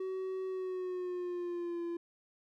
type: tone with pitch glide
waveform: triangle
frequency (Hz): 377 to 341.7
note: F#4 to F4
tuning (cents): +32 to -38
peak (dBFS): -33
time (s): 0-1.97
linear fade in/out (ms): 5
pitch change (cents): -170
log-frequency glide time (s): 0.47-1.83
effects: none